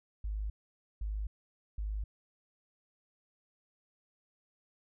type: tone bursts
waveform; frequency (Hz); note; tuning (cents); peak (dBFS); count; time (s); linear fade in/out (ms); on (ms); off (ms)
sine; 51.91; G#1; 0; -33; 3; 0.24-2.04; 5; 260; 510
effects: none